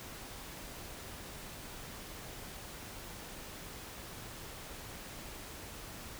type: silence
effects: pink hiss -47 dBFS RMS until 6.19 s